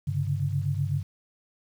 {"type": "tone cluster", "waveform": "sine", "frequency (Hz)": [98.4, 137.2, 145.2], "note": ["G2", "C#3", "D3"], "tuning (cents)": [7, -17, -19], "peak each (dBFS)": -29, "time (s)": [0.07, 1.03], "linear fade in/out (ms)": 10, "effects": ["9-bit"]}